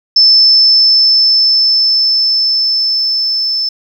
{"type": "tone with level ramp", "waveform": "sine", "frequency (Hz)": 5274, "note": "E8", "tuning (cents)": 0, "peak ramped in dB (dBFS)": [-3, -12], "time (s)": [0.16, 3.69], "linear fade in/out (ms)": 5, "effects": ["7-bit"]}